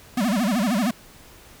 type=tone with vibrato; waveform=square; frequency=219.8 Hz; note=A3; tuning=2 cents flat; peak=-20 dBFS; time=0.17-0.91 s; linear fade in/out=5 ms; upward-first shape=sine; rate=13 Hz; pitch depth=260 cents each way; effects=pink hiss -48 dBFS RMS until 1.6 s